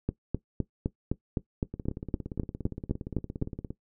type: two click trains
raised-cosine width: 3 ms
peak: -23 / -14 dBFS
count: 35 / 14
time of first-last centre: 1.74-3.705 / 0.09-3.423 s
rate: 17.3 / 3.9 Hz
effects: noise-tail reverb RT60 0.1 s tail -17 dB re dry